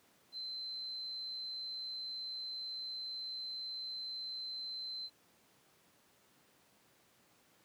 sine tone, 4081 Hz, C8, 44 cents flat, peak -40 dBFS, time 0.32-5.1 s, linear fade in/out 50 ms, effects pink hiss -68 dBFS RMS until 7.64 s + high-pass 150 Hz 12 dB/octave

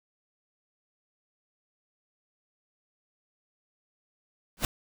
pink noise with exponential growth, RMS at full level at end -22 dBFS, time 4.57-4.65 s, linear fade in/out 1 ms, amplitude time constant 16 ms, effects none

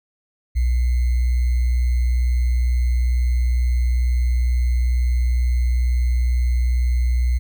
sine tone with sample-and-hold, 61.1 Hz, B1, 18 cents flat, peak -15 dBFS, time 0.55-7.39 s, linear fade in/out 20 ms, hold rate 2100 Hz, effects none

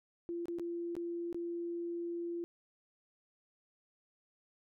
sine tone with dropouts, 342.6 Hz, F4, 33 cents flat, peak -36 dBFS, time 0.29-2.44 s, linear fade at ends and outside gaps 0 ms, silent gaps 0.456-0.483 / 0.586-0.596 / 0.953-0.966 / 1.328-1.345 s, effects none

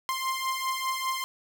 sawtooth beating tone pair, 1046.5 / 1051.5 Hz, C6 / C6, 0 / +8 cents, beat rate 5 Hz, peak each -29 / -26 dBFS, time 0.09-1.24 s, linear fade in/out 0 ms, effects none

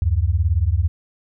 sine beating tone pair, 74.1 / 92.1 Hz, D2 / F#2, +16 / -7 cents, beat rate 18 Hz, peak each -18 dBFS, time 0.02-0.88 s, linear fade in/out 0 ms, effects none

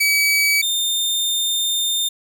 sawtooth tone pair in turn, 2282 / 3622 Hz, C#7 / A7, +50 / +49 cents, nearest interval minor sixth, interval 799 cents, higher second, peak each -11 / -15 dBFS, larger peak first, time 0-0.62 / 0.62-2.09 s, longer second, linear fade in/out 10 ms, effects none

